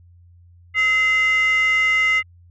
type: tone with frequency modulation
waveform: sine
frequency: 2058 Hz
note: C7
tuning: 29 cents flat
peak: -13 dBFS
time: 0.74-2.23 s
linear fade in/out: 50 ms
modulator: 768 Hz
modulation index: 0.45
effects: tanh soft clip ceiling -12 dBFS + added 87 Hz sine -46 dBFS peak until 2.5 s